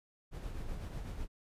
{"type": "noise with tremolo", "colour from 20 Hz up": "brown", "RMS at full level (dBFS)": -39, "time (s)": [0.31, 1.28], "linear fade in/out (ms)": 50, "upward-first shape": "sine", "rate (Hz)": 8, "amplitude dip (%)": 40, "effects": ["resampled to 32000 Hz"]}